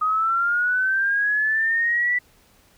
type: linear sweep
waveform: sine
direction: up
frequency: 1244.5 to 1975.5 Hz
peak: -18 dBFS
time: 0.01-2.19 s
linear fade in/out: 10 ms
effects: pink hiss -57 dBFS RMS until 2.77 s